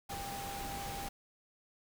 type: tone in noise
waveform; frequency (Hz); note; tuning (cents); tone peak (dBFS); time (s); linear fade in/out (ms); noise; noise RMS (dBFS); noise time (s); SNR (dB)
sine; 795; G5; +24; -42; 0.09-1.09; 10; pink; -43; 0.09-1.09; -2
effects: none